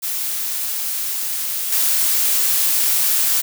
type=noise with level steps; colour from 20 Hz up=blue; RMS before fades=-23 / -17 dBFS; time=0.02-3.42 s; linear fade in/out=20 ms; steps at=1.72 s; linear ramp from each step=5 ms; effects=none